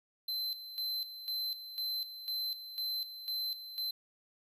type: tone with tremolo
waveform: square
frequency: 4075 Hz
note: C8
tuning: 47 cents flat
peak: -34 dBFS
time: 0.28-3.91 s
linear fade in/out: 5 ms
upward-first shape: square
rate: 2 Hz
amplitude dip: 70%
effects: none